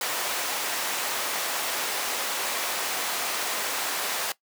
pink high-pass noise, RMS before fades -29 dBFS, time 0.01-4.32 s, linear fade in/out 2 ms, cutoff 630 Hz, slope 12 dB/octave, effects noise-tail reverb RT60 0.1 s tail -18 dB re dry

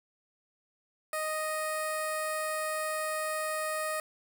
10% pulse tone with notch filter, 622 Hz, D#5, 1 cent flat, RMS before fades -33 dBFS, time 1.13-4 s, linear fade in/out 2 ms, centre 3300 Hz, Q 0.72, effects none

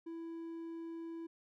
triangle tone, 331.1 Hz, E4, 8 cents sharp, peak -40 dBFS, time 0.06-1.27 s, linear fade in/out 10 ms, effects none

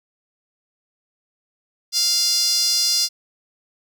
sawtooth tone with high-pass filter, 698.5 Hz, F5, in tune, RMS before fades -19 dBFS, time 1.92-3.09 s, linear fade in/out 50 ms, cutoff 5000 Hz, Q 5.9, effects none

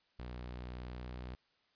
sawtooth tone with pitch glide, 61.3 to 61.94 Hz, B1 to B1, -12 to +6 cents, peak -39 dBFS, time 0.19-1.35 s, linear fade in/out 0 ms, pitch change +18 cents, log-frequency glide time 0.89-1.06 s, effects white hiss -74 dBFS RMS until 1.75 s + resampled to 11025 Hz

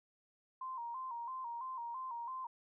sine tone with vibrato, 987.8 Hz, B5, in tune, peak -40 dBFS, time 0.61-2.47 s, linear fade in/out 5 ms, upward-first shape square, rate 3 Hz, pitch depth 88 cents each way, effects none

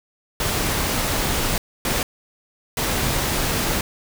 pink noise bursts at uneven times, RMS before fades -22 dBFS, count 3, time 0.4-1.58 / 1.85-2.03 / 2.77-3.81 s, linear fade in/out 2 ms, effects none

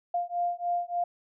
sine beating tone pair, 698.5 / 701.9 Hz, F5 / F5, 0 / +9 cents, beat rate 3.4 Hz, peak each -30 dBFS, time 0.14-1.04 s, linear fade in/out 5 ms, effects none

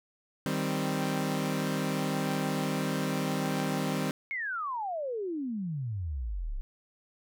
sawtooth chord, C minor, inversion first, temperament equal, 155.56 / 196 / 261.6 Hz, Eb3 / G3 / C4, 0 / 0 / 0 cents, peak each -29 dBFS, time 0.46-4.11 s, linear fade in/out 0 ms
sine exponential sweep, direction down, 2217 to 30 Hz, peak -31 dBFS, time 4.31-6.61 s, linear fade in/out 0 ms
effects none

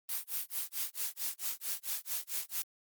blue noise with tremolo, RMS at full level -34 dBFS, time 0.09-2.62 s, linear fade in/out 0 ms, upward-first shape sine, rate 4.5 Hz, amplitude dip 100%, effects Opus 32 kbps

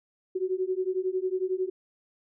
sine beating tone pair, 367.2 / 378.2 Hz, F#4 / F#4, -13 / +38 cents, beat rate 11 Hz, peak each -29 dBFS, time 0.35-1.7 s, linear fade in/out 10 ms, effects none

